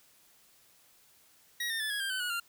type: tone with pitch steps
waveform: 25% pulse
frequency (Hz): 1900 / 1817.3 / 1738.3 / 1662.7 / 1590.3 / 1521.2 / 1455 / 1391.7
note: A#6 / A#6 / A6 / G#6 / G6 / F#6 / F#6 / F6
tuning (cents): +33 / -45 / -21 / +2 / +24 / +48 / -29 / -6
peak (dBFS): -28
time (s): 1.6-2.4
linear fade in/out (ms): 5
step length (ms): 100
effects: white hiss -63 dBFS RMS until 2.48 s